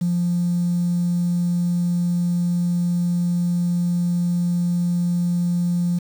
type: tone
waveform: triangle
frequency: 174.61 Hz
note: F3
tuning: in tune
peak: -14 dBFS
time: 0.01-5.99 s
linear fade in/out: 10 ms
effects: tanh soft clip ceiling -15 dBFS + 7-bit